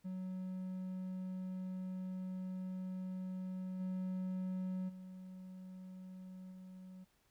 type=tone with level steps; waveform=triangle; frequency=185.6 Hz; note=F#3; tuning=6 cents sharp; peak=-38 / -35 / -46 / -48 dBFS; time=0.04-7.05 s; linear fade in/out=20 ms; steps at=3.79 / 4.88 / 6.51 s; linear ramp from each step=20 ms; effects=pink hiss -75 dBFS RMS until 7.3 s